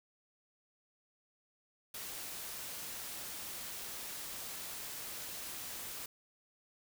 white noise, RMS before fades -44 dBFS, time 1.94-6.06 s, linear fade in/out 5 ms, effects none

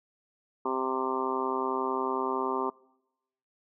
harmonic tone, 130.81 Hz, C3, in tune, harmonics 2 / 3 / 4 / 5 / 6 / 7 / 8 / 9, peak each -36 / -32 / -41 / -41 / -40 / -34 / -34 / -36 dBFS, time 0.65-2.7 s, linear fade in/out 5 ms, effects noise-tail reverb RT60 0.9 s tail -24 dB re dry

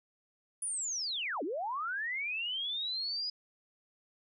sine linear two-way sweep, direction down then up, 9956 to 262.6 to 4985 Hz, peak -33 dBFS, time 0.62-3.3 s, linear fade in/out 5 ms, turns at 1.43 s, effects none

